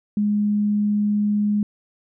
sine tone, 207.7 Hz, G#3, in tune, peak -17 dBFS, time 0.17-1.63 s, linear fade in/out 2 ms, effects none

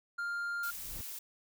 triangle tone, 1400 Hz, F6, 4 cents sharp, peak -32 dBFS, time 0.18-0.71 s, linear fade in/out 10 ms
brown noise with exponential growth, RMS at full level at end -41 dBFS, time 0.59-1.01 s, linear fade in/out 0 ms, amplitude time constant 90 ms
blue noise, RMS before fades -43 dBFS, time 0.63-1.19 s, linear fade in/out 5 ms
effects none

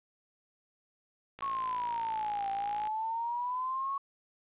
click train, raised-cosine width 0.3 ms, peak -29 dBFS, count 84, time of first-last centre 1.39-2.872 s, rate 56 Hz
sine exponential two-way sweep, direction down then up, 1112 to 784 to 1112 Hz, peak -31 dBFS, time 1.42-3.98 s, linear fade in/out 5 ms, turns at 2.5 s
effects resampled to 8000 Hz + 11-bit

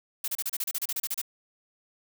blue noise bursts, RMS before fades -30 dBFS, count 14, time 0.24-1.216 s, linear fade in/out 5 ms, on 40 ms, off 32 ms, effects none

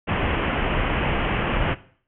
pink low-pass noise, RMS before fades -23 dBFS, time 0.07-1.75 s, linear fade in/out 20 ms, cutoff 3100 Hz, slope 96 dB/octave, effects noise-tail reverb RT60 0.5 s tail -17 dB re dry

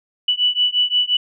sine beating tone pair, 2960 / 2965.7 Hz, F#7 / F#7, 0 / +3 cents, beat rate 5.7 Hz, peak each -18 dBFS, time 0.28-1.17 s, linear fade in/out 5 ms, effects none

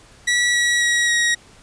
sawtooth tone with pitch steps, 1940 / 1924.4 / 1908.9 / 1893.5 Hz, B6 / B6 / A#6 / A#6, -31 / -45 / +41 / +27 cents, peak -12 dBFS, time 0.27-1.35 s, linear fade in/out 10 ms, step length 270 ms, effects pink hiss -48 dBFS RMS until 1.62 s + resampled to 22050 Hz

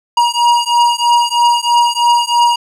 square beating tone pair, 950 / 953.1 Hz, A#5 / A#5, +33 / +38 cents, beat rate 3.1 Hz, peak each -13 dBFS, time 0.17-2.56 s, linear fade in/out 5 ms, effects low-pass 8000 Hz 12 dB/octave

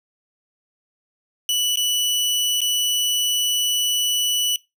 sawtooth tone with dropouts, 2960 Hz, F#7, in tune, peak -15 dBFS, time 1.49-4.56 s, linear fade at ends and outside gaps 1 ms, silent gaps 1.758-1.772 / 2.606-2.616 s, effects noise-tail reverb RT60 0.2 s tail -20 dB re dry

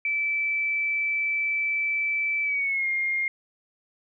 sine tone with pitch glide, 2318 to 2126 Hz, D7 to C7, -23 to +27 cents, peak -23 dBFS, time 0.05-3.28 s, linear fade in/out 2 ms, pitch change -150 cents, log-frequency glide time 2.43-2.88 s, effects none

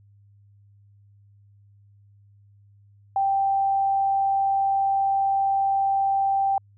sine tone, 784 Hz, G5, in tune, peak -19 dBFS, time 3.16-6.58 s, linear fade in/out 2 ms, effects added 101 Hz sine -52 dBFS peak until 6.77 s

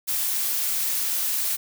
blue noise, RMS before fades -25 dBFS, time 0.07-1.57 s, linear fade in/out 20 ms, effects none

